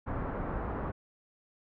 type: low-pass noise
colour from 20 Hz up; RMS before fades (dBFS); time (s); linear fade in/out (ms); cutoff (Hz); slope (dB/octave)
pink; -35; 0.06-0.92; 20; 1400; 24
effects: none